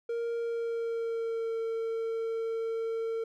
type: tone with pitch glide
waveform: triangle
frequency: 466.2 to 453.2 Hz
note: A#4 to A#4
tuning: 0 to -49 cents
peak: -28 dBFS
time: 0.09-3.24 s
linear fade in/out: 5 ms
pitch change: -49 cents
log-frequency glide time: 0.37-1.59 s
effects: none